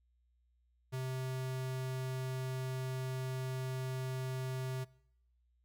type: tone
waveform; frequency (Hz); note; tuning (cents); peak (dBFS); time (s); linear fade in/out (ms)
square; 130; C3; -11; -37; 0.92-4.85; 20
effects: noise-tail reverb RT60 0.8 s tail -23 dB re dry + added 60 Hz sine -70 dBFS peak until 5.64 s